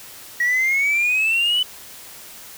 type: exponential sweep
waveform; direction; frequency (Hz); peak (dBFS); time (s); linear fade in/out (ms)
sine; up; 1905 to 3013; -14; 0.4-1.63; 5
effects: tanh soft clip ceiling -14 dBFS + white hiss -40 dBFS RMS until 2.57 s